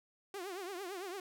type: tone with vibrato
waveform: sawtooth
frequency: 375.1 Hz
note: F#4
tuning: 24 cents sharp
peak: -37 dBFS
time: 0.34-1.2 s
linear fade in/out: 2 ms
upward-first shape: triangle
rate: 8.9 Hz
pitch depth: 180 cents each way
effects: none